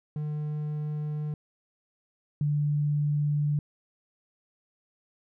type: tone pair in turn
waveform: triangle / sine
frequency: 150.5 / 147.15 Hz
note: D3 / D3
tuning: +43 / +4 cents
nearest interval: unison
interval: 39 cents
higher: first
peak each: -27 / -23 dBFS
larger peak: second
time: 0.16-1.34 / 2.41-3.59 s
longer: neither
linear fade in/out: 2 ms
effects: none